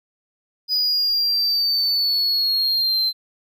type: exponential sweep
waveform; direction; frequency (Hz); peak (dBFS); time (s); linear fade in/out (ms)
triangle; down; 4967 to 4090; -16; 0.68-3.13; 50
effects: none